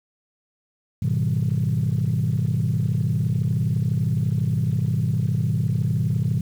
sine chord, G# minor seventh, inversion none, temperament equal with one note detuned, 103.83 / 123.47 / 155.56 / 189.76 Hz, G#2 / B2 / D#3 / F#3, 0 / 0 / 0 / +44 cents, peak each -24 / -22 / -23 / -28 dBFS, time 1.02-6.41 s, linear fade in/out 5 ms, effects tanh soft clip ceiling -13 dBFS + 8-bit

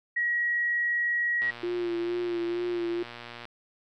sine tone, 1907 Hz, A#6, 39 cents sharp, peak -24 dBFS, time 0.16-1.51 s, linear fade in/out 10 ms
click train, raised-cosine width 0.3 ms, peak -25 dBFS, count 243, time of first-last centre 1.42-3.454 s, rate 119 Hz
sine tone with vibrato, 349.2 Hz, F4, in tune, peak -27 dBFS, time 1.63-3.03 s, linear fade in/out 5 ms, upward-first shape sine, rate 2.2 Hz, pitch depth 30 cents each way
effects none

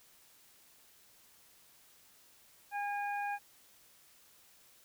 harmonic tone, 815 Hz, G#5, 33 cents flat, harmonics 1 / 2 / 3, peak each -35 / -41 / -45 dBFS, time 2.71-3.39 s, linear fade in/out 50 ms, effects white hiss -63 dBFS RMS until 4.84 s

